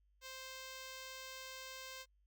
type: tone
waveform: 5% pulse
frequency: 523.3 Hz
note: C5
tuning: in tune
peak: -36 dBFS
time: 0.21-2.06 s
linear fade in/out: 50 ms
effects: noise-tail reverb RT60 0.1 s tail -25 dB re dry + added 50 Hz sine -70 dBFS peak until 2.26 s